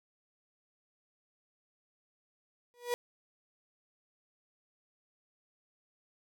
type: tone with exponential growth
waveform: 35% pulse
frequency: 483.8 Hz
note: B4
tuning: 36 cents flat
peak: -25 dBFS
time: 2.74-2.94 s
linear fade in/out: 0 ms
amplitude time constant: 42 ms
effects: none